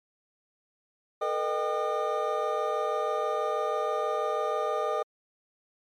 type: tone cluster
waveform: triangle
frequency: 440.6 / 486.8 / 613 / 789 / 1214 Hz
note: A4 / B4 / D#5 / G5 / D#6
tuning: +2 / -25 / -26 / +11 / -43 cents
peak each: -31 / -32 / -29 / -33 / -30 dBFS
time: 1.21-5.03 s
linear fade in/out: 10 ms
effects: MP3 96 kbps